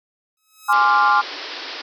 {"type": "tone with exponential growth", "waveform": "5% pulse", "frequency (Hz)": 1282, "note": "E6", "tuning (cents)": -49, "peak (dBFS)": -20, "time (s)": [0.37, 0.73], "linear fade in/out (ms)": 2, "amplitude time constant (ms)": 77}
{"type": "chord", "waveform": "sine", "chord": "D half-diminished seventh", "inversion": "second", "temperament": "equal", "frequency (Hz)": [830.6, 1046.5, 1174.7, 1396.9], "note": ["Ab5", "C6", "D6", "F6"], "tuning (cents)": [0, 0, 0, 0], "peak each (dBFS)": -18, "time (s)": [0.68, 1.22], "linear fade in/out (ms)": 20}
{"type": "band-pass noise", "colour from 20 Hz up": "white", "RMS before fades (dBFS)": -32, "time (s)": [0.72, 1.82], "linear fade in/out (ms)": 10, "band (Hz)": [270, 5300], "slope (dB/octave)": 96}
{"effects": []}